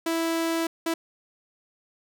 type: tone bursts at uneven times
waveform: sawtooth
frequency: 329.6 Hz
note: E4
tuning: in tune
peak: -20 dBFS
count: 2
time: 0.06-0.67 / 0.86-0.94 s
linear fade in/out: 5 ms
effects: none